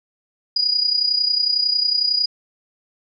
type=tone with amplitude modulation; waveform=sine; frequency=4900 Hz; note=D#8; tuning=27 cents flat; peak=-13 dBFS; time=0.56-2.26 s; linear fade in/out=5 ms; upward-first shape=sine; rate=31 Hz; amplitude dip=70%; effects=none